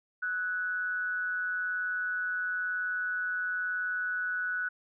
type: tone with amplitude modulation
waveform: sine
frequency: 1480 Hz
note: F#6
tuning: in tune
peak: -27 dBFS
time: 0.22-4.69 s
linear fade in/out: 10 ms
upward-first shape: sine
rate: 181 Hz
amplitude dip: 50%
effects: none